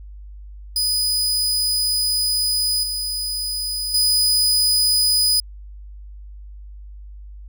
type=tone with level steps; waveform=sawtooth; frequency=4978 Hz; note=D#8; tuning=in tune; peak=-15 / -20 / -12 dBFS; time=0.76-5.4 s; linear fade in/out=2 ms; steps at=2.83 / 3.94 s; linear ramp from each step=5 ms; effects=added 50 Hz sine -35 dBFS peak until 7.48 s